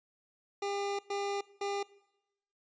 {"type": "tone bursts at uneven times", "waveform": "25% pulse", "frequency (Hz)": 401.4, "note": "G4", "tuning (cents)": 41, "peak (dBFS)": -29, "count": 3, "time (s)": [[0.62, 0.99], [1.1, 1.41], [1.61, 1.83]], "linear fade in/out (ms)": 5, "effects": ["noise-tail reverb RT60 0.9 s tail -21 dB re dry", "resampled to 16000 Hz"]}